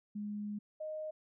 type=tone pair in turn; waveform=sine; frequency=207.7 / 619.9 Hz; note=G#3 / D#5; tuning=0 / -7 cents; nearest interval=octave + perfect fifth; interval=1893 cents; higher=second; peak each=-37 / -38 dBFS; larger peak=first; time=0.15-0.59 / 0.8-1.11 s; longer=first; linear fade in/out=10 ms; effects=none